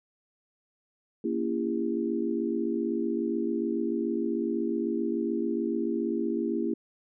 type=chord; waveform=sine; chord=A# diminished seventh; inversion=none; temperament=just; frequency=233.1 / 279.7 / 335.6 / 402.8 Hz; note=A#3 / C#4 / E4 / G4; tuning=0 / +16 / +31 / +47 cents; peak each=-31 / -34 / -30 / -33 dBFS; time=1.24-6.74 s; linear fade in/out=5 ms; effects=none